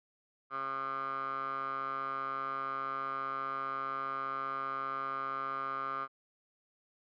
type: tone with band-pass filter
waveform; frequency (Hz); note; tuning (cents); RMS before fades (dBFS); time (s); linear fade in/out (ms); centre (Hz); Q
15% pulse; 135.1; C#3; -44; -37; 0.5-6.08; 50; 1200; 7.1
effects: resampled to 11025 Hz